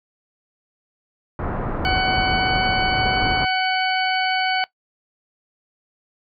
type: low-pass noise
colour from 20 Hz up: pink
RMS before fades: -25 dBFS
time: 1.39-3.45 s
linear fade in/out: 2 ms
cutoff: 1400 Hz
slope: 24 dB/octave
type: harmonic tone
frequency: 749 Hz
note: F#5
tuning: 21 cents sharp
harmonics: 1 / 2 / 3 / 4 / 6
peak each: -21 / -24 / -26 / -27 / -29 dBFS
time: 1.85-4.64 s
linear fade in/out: 0 ms
effects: noise-tail reverb RT60 0.1 s tail -20 dB re dry